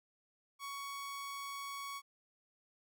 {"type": "tone", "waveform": "sawtooth", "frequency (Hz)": 1117, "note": "C#6", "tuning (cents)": 13, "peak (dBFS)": -38, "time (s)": [0.59, 2.02], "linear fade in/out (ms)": 50, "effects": []}